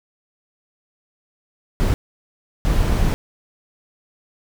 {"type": "noise bursts at uneven times", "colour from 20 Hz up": "brown", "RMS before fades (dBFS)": -17, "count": 2, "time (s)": [[1.8, 1.94], [2.65, 3.14]], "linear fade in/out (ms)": 0, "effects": []}